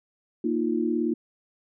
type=chord; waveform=sine; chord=Bb suspended fourth; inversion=none; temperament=equal; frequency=233.1 / 311.1 / 349.2 Hz; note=Bb3 / Eb4 / F4; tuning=0 / 0 / 0 cents; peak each=-27 dBFS; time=0.44-1.14 s; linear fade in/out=5 ms; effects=none